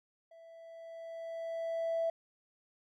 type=tone with level ramp; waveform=triangle; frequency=661 Hz; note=E5; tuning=5 cents sharp; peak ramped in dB=-52 to -25 dBFS; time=0.31-2.1 s; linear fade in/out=5 ms; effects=tanh soft clip ceiling -27 dBFS